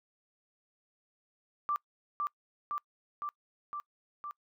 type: tone with echo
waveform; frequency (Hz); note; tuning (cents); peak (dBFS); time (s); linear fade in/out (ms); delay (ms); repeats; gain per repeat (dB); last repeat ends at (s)
sine; 1174.7; D6; 0; -28; 1.69-1.76; 0; 510; 5; -2; 4.31
effects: noise-tail reverb RT60 0.1 s tail -24 dB re dry